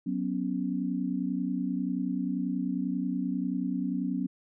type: chord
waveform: sine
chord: F# suspended fourth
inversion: none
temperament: equal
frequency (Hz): 185 / 246.9 / 277.2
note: F#3 / B3 / C#4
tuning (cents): 0 / 0 / 0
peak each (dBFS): -32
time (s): 0.06-4.27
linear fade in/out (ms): 10
effects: none